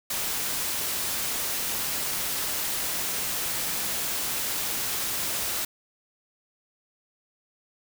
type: noise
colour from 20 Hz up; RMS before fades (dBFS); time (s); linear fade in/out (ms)
white; -29; 0.1-5.65; 5
effects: none